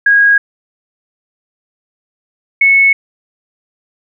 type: tone pair in turn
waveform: sine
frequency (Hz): 1642 / 2202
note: G#6 / C#7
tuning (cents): -20 / -12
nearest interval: perfect fourth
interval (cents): 508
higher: second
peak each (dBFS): -5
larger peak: neither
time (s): 0.06-0.38 / 2.61-2.93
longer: neither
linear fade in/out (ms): 5
effects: none